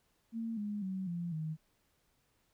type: tone with pitch steps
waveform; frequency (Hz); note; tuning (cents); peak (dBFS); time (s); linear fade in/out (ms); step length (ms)
sine; 227.4 / 207.3 / 189.02 / 172.34 / 157.12; A#3 / G#3 / F#3 / F3 / D#3; -43 / -3 / +37 / -23 / +17; -35; 0.32-1.57; 50; 250
effects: pink hiss -75 dBFS RMS until 2.53 s